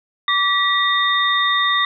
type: tone cluster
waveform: sine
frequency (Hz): 1157 / 1938 / 3658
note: D6 / B6 / A#7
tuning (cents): -26 / -33 / -33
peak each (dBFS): -19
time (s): 0.28-1.85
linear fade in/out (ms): 2
effects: none